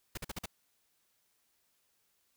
pink noise bursts, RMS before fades -39 dBFS, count 5, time 0.15-0.459 s, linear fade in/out 5 ms, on 25 ms, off 46 ms, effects white hiss -75 dBFS RMS until 2.36 s

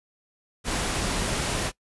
pink noise, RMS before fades -27 dBFS, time 0.64-1.72 s, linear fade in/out 50 ms, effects noise-tail reverb RT60 0.1 s tail -21 dB re dry + resampled to 24000 Hz

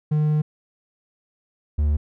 triangle tone pair in turn, 151.9 / 74.17 Hz, D#3 / D2, -41 / +18 cents, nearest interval octave, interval 1241 cents, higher first, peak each -15 dBFS, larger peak neither, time 0.11-0.42 / 1.78-1.97 s, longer first, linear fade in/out 10 ms, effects none

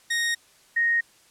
sawtooth / sine tone pair in turn, 1864.7 / 1864.7 Hz, A#6 / A#6, 0 / 0 cents, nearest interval unison, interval 0 cents, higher neither, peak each -19 dBFS, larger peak neither, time 0.1-0.35 / 0.76-1.01 s, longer neither, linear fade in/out 10 ms, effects white hiss -57 dBFS RMS until 1.3 s + low-pass 10000 Hz 12 dB/octave

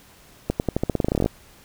accelerating click train, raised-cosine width 2 ms, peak -7 dBFS, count 17, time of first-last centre 0.5-1.261 s, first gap 99 ms, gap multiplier 0.89, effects pink hiss -51 dBFS RMS until 1.64 s

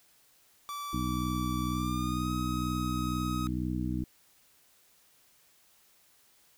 45% pulse tone with pitch glide, 1159 to 1263.9 Hz, D6 to D#6, -23 to +27 cents, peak -36 dBFS, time 0.69-3.47 s, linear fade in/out 0 ms, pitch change +150 cents, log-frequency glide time 1.71-2.31 s
harmonic tone, 62.1 Hz, B1, 10 cents sharp, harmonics 1 / 2 / 3 / 4 / 5, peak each -36 / -36 / -36 / -36 / -36 dBFS, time 0.93-4.04 s, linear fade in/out 5 ms
effects white hiss -64 dBFS RMS until 6.57 s

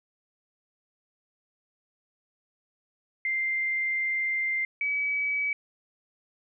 sine tone pair in turn, 2093 / 2282 Hz, C7 / C#7, 0 / +50 cents, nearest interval minor second, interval 150 cents, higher second, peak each -25 dBFS, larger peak neither, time 3.25-4.65 / 4.81-5.53 s, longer first, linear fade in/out 2 ms, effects none

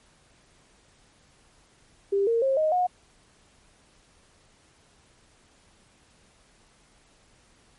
sine tone with pitch steps, 397.1 / 461.4 / 536.2 / 623.1 / 724.1 Hz, G4 / A#4 / C5 / D#5 / F#5, +22 / -18 / +42 / +2 / -38 cents, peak -20 dBFS, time 2.12-2.87 s, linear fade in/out 10 ms, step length 150 ms, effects pink hiss -60 dBFS RMS until 7.78 s + MP3 48 kbps

